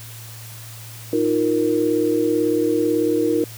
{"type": "chord", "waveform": "sine", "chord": "Eb suspended second", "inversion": "none", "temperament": "equal", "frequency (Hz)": [311.1, 349.2, 466.2], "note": ["Eb4", "F4", "Bb4"], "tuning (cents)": [0, 0, 0], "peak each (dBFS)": [-20, -22, -20], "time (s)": [1.13, 3.44], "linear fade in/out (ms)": 2, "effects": ["added 113 Hz sine -37 dBFS peak until 3.57 s", "white hiss -40 dBFS RMS until 3.57 s"]}